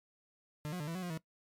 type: tone with pitch steps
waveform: 40% pulse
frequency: 150.2 / 180.5 / 148.5 / 165.9 / 185.4 / 177 / 160.4 Hz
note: D3 / F#3 / D3 / E3 / F#3 / F3 / E3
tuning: +39 / -43 / +20 / +11 / +4 / +23 / -47 cents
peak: -36 dBFS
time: 0.65-1.175 s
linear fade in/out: 0 ms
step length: 75 ms
effects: noise-tail reverb RT60 0.1 s tail -19 dB re dry + MP3 96 kbps